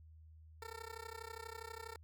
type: tone with amplitude modulation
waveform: 15% pulse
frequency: 452.3 Hz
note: A4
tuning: 48 cents sharp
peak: -37 dBFS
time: 0.62-1.96 s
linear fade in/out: 2 ms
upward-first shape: sine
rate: 32.3 Hz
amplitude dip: 95%
effects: added 79 Hz sine -56 dBFS peak until 2.03 s